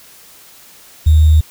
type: tone with sample-and-hold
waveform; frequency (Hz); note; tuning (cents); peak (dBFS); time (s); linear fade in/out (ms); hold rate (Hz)
sine; 77.78; D#2; 0; -5; 1.06-1.41; 10; 3675
effects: white hiss -42 dBFS RMS until 1.5 s